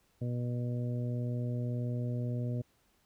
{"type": "harmonic tone", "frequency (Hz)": 121.7, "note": "B2", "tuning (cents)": -25, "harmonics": [1, 2, 3, 4, 5], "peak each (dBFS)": [-32, -39, -47, -46, -47], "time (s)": [0.21, 2.62], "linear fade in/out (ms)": 10, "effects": ["pink hiss -71 dBFS RMS until 3.05 s"]}